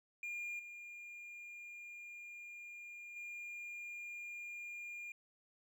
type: tone with level steps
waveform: triangle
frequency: 2412 Hz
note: D7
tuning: 46 cents sharp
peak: -39 / -47 / -43 dBFS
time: 0.23-5.12 s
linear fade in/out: 2 ms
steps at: 0.59 / 3.16 s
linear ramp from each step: 5 ms
effects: none